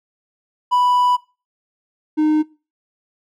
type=tone pair in turn; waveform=triangle; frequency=987.8 / 307.3 Hz; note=B5 / D#4; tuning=0 / -21 cents; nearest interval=octave + minor sixth; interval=2021 cents; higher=first; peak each=-11 dBFS; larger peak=neither; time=0.71-1.17 / 2.17-2.43 s; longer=first; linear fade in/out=20 ms; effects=noise-tail reverb RT60 0.3 s tail -20 dB re dry